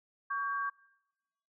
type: tone pair together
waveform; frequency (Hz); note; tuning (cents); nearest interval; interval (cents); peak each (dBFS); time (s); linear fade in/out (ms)
sine; 1127 / 1593.8; C#6 / G6; +28 / +28; tritone; 600; -33 / -36; 0.3-0.7; 10
effects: noise-tail reverb RT60 1.0 s tail -23 dB re dry